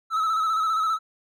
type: tone with vibrato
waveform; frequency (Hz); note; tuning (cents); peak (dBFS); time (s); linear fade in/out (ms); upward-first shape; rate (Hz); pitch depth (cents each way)
triangle; 1299; E6; -26; -19; 0.1-0.99; 50; square; 15; 37
effects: none